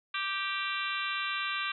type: harmonic tone with a mistuned harmonic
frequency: 392 Hz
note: G4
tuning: in tune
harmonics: 3 / 4 / 5 / 6 / 7 / 8 / 9 / 10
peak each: -36 / -37 / -43 / -38 / -38 / -43 / -41 / -42 dBFS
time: 0.14-1.72 s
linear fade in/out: 5 ms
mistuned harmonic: 5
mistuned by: -19 cents
effects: none